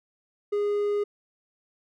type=tone; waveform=triangle; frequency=411.5 Hz; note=G#4; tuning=16 cents flat; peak=-21 dBFS; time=0.52-1.04 s; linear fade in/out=10 ms; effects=none